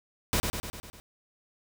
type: noise with echo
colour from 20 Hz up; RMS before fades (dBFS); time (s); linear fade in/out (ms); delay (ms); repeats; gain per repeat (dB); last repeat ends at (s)
pink; -26; 0.33-0.4; 0; 100; 6; -4; 1
effects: none